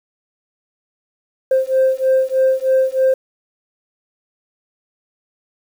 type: beating tone pair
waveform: sine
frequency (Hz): 523.3 / 526.5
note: C5 / C5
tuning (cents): 0 / +11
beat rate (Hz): 3.2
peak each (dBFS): -14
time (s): 1.51-3.14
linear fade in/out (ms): 5
effects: tanh soft clip ceiling -8 dBFS + 7-bit